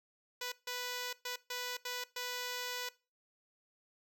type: tone bursts at uneven times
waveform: 5% pulse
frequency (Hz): 493.9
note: B4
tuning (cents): 0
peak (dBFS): -26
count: 6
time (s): 0.41-0.52 / 0.67-1.13 / 1.25-1.36 / 1.5-1.77 / 1.85-2.04 / 2.16-2.89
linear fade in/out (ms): 5
effects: noise-tail reverb RT60 0.3 s tail -20 dB re dry